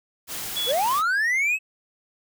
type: noise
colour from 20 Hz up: white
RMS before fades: -32 dBFS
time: 0.27-1.03 s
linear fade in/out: 50 ms
type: tone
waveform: sine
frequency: 3388 Hz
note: G#7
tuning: 34 cents sharp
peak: -24 dBFS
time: 0.56-0.72 s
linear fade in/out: 10 ms
type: linear sweep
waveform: triangle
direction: up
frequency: 436.3 to 2627 Hz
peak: -18 dBFS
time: 0.66-1.59 s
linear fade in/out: 50 ms
effects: none